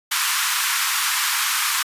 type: high-pass noise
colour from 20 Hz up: pink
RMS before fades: -21 dBFS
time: 0.11-1.83 s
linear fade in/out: 10 ms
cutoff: 1000 Hz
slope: 48 dB/octave
effects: resampled to 32000 Hz